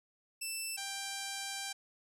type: tone pair in turn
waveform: 5% pulse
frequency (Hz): 2658 / 788.3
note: E7 / G5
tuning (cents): +14 / +9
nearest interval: octave + major sixth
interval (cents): 2105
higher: first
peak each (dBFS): -26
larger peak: neither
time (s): 0.41-0.77 / 0.77-1.73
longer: second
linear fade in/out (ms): 10
effects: low-pass 12000 Hz 12 dB/octave